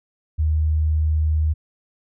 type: tone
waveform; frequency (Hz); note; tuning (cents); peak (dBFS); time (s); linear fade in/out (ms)
sine; 77.6; D#2; -4; -16; 0.38-1.54; 20
effects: none